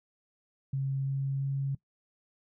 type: tone with pitch steps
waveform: sine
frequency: 135.8 / 136.59 / 137.38 Hz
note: C#3 / C#3 / C#3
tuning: -35 / -25 / -15 cents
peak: -28 dBFS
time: 0.73-1.75 s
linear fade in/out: 5 ms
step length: 340 ms
effects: noise-tail reverb RT60 0.1 s tail -20 dB re dry